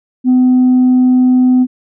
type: tone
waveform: sine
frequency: 253.3 Hz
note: B3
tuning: 44 cents sharp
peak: -4 dBFS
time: 0.24-1.67 s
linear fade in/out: 50 ms
effects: tanh soft clip ceiling -4 dBFS